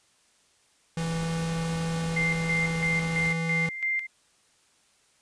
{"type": "tone", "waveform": "square", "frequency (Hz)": 164.81, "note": "E3", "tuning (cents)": 0, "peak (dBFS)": -28, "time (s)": [0.97, 3.69], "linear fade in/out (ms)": 2}
{"type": "noise", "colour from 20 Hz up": "pink", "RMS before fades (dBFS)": -39, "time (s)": [0.98, 3.32], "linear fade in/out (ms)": 0}
{"type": "tone with tremolo", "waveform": "sine", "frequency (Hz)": 2095, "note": "C7", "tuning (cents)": 2, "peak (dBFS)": -24, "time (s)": [2.16, 4.07], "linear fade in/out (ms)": 10, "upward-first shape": "square", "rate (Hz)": 3, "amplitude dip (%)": 65}
{"effects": ["white hiss -64 dBFS RMS until 5.21 s", "resampled to 22050 Hz"]}